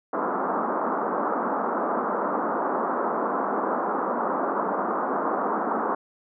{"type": "band-pass noise", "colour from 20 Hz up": "white", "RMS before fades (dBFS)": -26, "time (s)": [0.13, 5.95], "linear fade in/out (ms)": 5, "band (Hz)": [200, 1300], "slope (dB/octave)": 48, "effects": []}